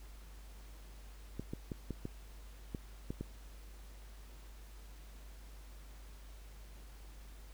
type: clicks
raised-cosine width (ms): 3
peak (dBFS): -26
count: 8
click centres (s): 1.396 / 1.535 / 1.718 / 1.907 / 2.054 / 2.748 / 3.105 / 3.21
effects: added 50 Hz sine -50 dBFS peak until 7.53 s + pink hiss -61 dBFS RMS until 7.53 s